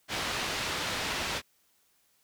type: low-pass noise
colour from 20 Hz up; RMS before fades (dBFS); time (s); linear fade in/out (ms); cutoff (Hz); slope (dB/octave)
white; -33; 0.08-1.42; 50; 3700; 12
effects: white hiss -69 dBFS RMS until 2.23 s